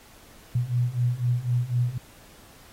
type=beating tone pair; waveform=sine; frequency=120 / 124 Hz; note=B2 / B2; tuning=-49 / +7 cents; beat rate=4 Hz; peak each=-26 / -24 dBFS; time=0.55-1.98 s; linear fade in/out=5 ms; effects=pink hiss -52 dBFS RMS until 2.72 s + AAC 48 kbps